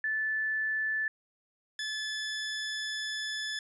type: tone pair in turn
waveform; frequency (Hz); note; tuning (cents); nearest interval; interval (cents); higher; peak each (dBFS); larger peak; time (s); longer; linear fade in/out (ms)
sine / 20% pulse; 1748 / 1729.9; A6 / A6; -12 / -30; unison; 18; first; -28 / -28; neither; 0.04-1.08 / 1.79-3.59; second; 2
effects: resampled to 24000 Hz